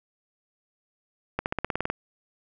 accelerating click train, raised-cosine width 0.5 ms, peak -11 dBFS, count 10, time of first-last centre 1.39-1.9 s, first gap 69 ms, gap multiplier 0.95, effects none

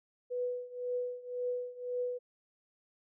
sine tone with tremolo, 493.9 Hz, B4, in tune, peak -30 dBFS, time 0.3-2.19 s, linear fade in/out 20 ms, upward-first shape triangle, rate 1.9 Hz, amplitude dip 90%, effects none

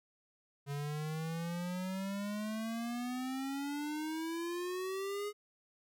square exponential sweep, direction up, 140.4 to 418.9 Hz, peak -37 dBFS, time 0.66-5.33 s, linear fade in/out 50 ms, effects none

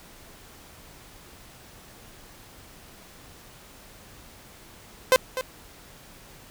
sawtooth tone with echo, 515 Hz, C5, 28 cents flat, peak -10 dBFS, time 5.12-5.16 s, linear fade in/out 0 ms, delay 250 ms, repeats 1, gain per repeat -12 dB, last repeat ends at 5.41 s, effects pink hiss -49 dBFS RMS until 6.5 s

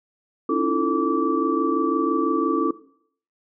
sine tone cluster, 274.8 / 315.4 / 341.2 / 443.2 / 1158 Hz, C#4 / D#4 / F4 / A4 / D6, -15 / +24 / -40 / +13 / -25 cents, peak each -25 dBFS, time 0.49-2.71 s, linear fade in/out 5 ms, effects noise-tail reverb RT60 0.6 s tail -17 dB re dry

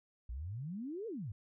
sine exponential two-way sweep, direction up then down, 54.3 to 478.2 to 90.9 Hz, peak -39 dBFS, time 0.29-1.32 s, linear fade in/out 5 ms, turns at 1.07 s, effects none

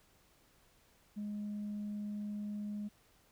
sine tone, 207.7 Hz, G#3, in tune, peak -36 dBFS, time 1.16-2.89 s, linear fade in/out 20 ms, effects tanh soft clip ceiling -35 dBFS + pink hiss -68 dBFS RMS until 3.31 s

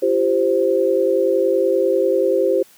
sine chord, F suspended second, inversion none, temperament equal with one note detuned, 341.6 / 392 / 523.3 Hz, F4 / G4 / C5, -38 / 0 / 0 cents, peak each -21 / -18 / -17 dBFS, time 0.02-2.63 s, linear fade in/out 10 ms, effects white hiss -50 dBFS RMS until 2.77 s + high-pass 100 Hz 12 dB/octave

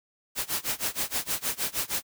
white noise with tremolo, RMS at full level -27 dBFS, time 0.35-2.03 s, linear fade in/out 50 ms, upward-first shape sine, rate 6.4 Hz, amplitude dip 95%, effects none

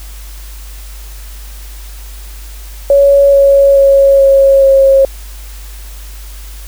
sine tone with pitch steps, 560 / 555.5 / 551 / 546.6 / 542.2 Hz, C#5 / C#5 / C#5 / C#5 / C#5, +18 / +4 / -11 / -24 / -38 cents, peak -3 dBFS, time 2.9-5.05 s, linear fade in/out 2 ms, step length 430 ms, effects added 50 Hz sine -26 dBFS peak until 6.67 s + white hiss -36 dBFS RMS until 6.67 s

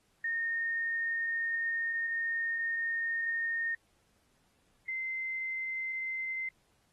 sine tone pair in turn, 1838 / 2073 Hz, A#6 / C7, -25 / -17 cents, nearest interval major second, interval 208 cents, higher second, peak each -30 / -33 dBFS, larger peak first, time 0.24-3.75 / 4.88-6.49 s, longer first, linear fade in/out 5 ms, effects pink hiss -72 dBFS RMS until 6.92 s + AAC 32 kbps

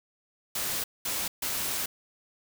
white noise bursts at uneven times, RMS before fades -31 dBFS, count 3, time 0.55-0.84 / 1.05-1.28 / 1.42-1.86 s, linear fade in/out 5 ms, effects none

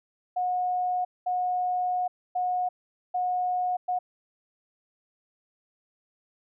sine tone bursts at uneven times, 726 Hz, F#5, 33 cents flat, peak -24 dBFS, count 5, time 0.36-1.05 / 1.26-2.08 / 2.35-2.69 / 3.14-3.77 / 3.88-3.99 s, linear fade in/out 10 ms, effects none

